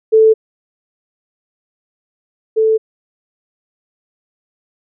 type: tone pair in turn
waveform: sine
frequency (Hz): 440.2 / 440.2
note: A4 / A4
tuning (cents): +1 / +1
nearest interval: unison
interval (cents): 0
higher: neither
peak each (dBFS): -5 / -9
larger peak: first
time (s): 0.12-0.34 / 2.56-2.78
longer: neither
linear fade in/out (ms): 20
effects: none